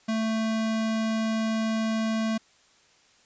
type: tone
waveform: square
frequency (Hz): 221.6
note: A3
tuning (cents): +13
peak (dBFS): -25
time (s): 0.08-2.38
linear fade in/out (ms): 10
effects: white hiss -60 dBFS RMS until 3.25 s + resampled to 16000 Hz